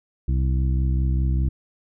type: harmonic tone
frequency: 65 Hz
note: C2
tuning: 11 cents flat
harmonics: 1 / 2 / 3 / 4 / 5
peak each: -19 / -25 / -33 / -39 / -37 dBFS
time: 0.28-1.49 s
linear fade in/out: 5 ms
effects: none